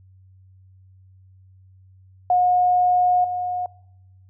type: tone with level steps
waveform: sine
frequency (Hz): 722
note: F#5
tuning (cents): -43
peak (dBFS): -14 / -22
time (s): 2.3-3.66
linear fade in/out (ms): 2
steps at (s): 3.24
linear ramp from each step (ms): 5
effects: noise-tail reverb RT60 0.9 s tail -24 dB re dry + added 94 Hz sine -48 dBFS peak until 4.29 s